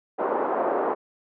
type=band-pass noise; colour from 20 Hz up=pink; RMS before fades=-25 dBFS; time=0.18-0.95 s; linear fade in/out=20 ms; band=340 to 1100 Hz; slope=24 dB/octave; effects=none